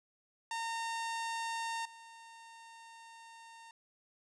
sawtooth tone with level steps, 915 Hz, A#5, 32 cents flat, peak -32 / -48 dBFS, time 0.51-3.71 s, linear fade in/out 2 ms, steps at 1.85 s, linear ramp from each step 5 ms, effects resampled to 22050 Hz + 12-bit

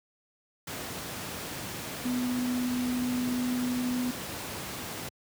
sine tone in noise, 248.4 Hz, B3, 10 cents sharp, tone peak -27 dBFS, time 2.05-4.11 s, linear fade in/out 5 ms, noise pink, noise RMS -37 dBFS, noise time 0.67-5.09 s, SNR +7 dB, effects high-pass 100 Hz 12 dB/octave

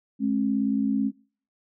sine tone pair together, 211.8 / 270 Hz, G#3 / C#4, +34 / -45 cents, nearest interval major third, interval 421 cents, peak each -24 dBFS, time 0.19-1.12 s, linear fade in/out 50 ms, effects noise-tail reverb RT60 0.5 s tail -26 dB re dry

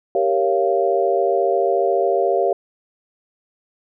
sine chord, G half-diminished seventh, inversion none, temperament equal with one note detuned, 392 / 466.2 / 554.4 / 690.8 Hz, G4 / Bb4 / Db5 / F5, 0 / 0 / 0 / -19 cents, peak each -20 / -22 / -21 / -20 dBFS, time 0.15-2.53 s, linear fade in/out 2 ms, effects none

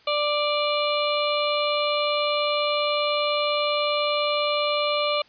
harmonic tone with a mistuned harmonic, 590 Hz, D5, 8 cents sharp, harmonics 1 / 2 / 4 / 5 / 6 / 7, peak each -24 / -27 / -30 / -31 / -32 / -32 dBFS, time 0.07-5.22 s, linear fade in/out 5 ms, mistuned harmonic 5, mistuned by -21 cents, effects white hiss -55 dBFS RMS until 5.28 s + resampled to 11025 Hz

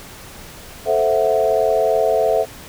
sine chord, F# half-diminished seventh, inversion first, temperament equal, 440 / 523.3 / 659.3 / 740 Hz, A4 / C5 / E5 / F#5, 0 / 0 / 0 / 0 cents, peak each -19 / -20 / -17 / -23 dBFS, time 0.85-2.46 s, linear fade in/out 50 ms, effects pink hiss -38 dBFS RMS until 2.68 s

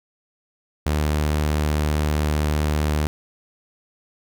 sawtooth tone, 75.4 Hz, D2, 46 cents sharp, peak -15 dBFS, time 0.86-3.07 s, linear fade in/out 0 ms, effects none

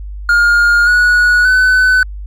triangle tone with pitch steps, 1418 / 1462.1 / 1507.5 Hz, F6 / F#6 / F#6, +26 / -21 / +32 cents, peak -5 dBFS, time 0.29-2.03 s, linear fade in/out 2 ms, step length 580 ms, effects added 50 Hz sine -23 dBFS peak until 2.26 s

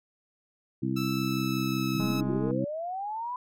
harmonic tone, 65.41 Hz, C2, in tune, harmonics 2 / 3 / 4 / 5, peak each -32 / -32 / -32 / -32 dBFS, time 0.82-2.65 s, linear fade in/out 10 ms
15% pulse tone with pitch glide, 1318.5 to 1295.8 Hz, E6 to E6, 0 to -30 cents, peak -28 dBFS, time 0.96-2.21 s, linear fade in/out 10 ms, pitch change -30 cents, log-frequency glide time 1.1-1.97 s
sine linear sweep, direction up, 134.2 to 1007 Hz, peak -31 dBFS, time 1.95-3.36 s, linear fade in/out 2 ms
click train, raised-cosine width 1 ms, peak -27 dBFS, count 107, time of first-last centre 2-2.51 s, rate 208 Hz
effects none

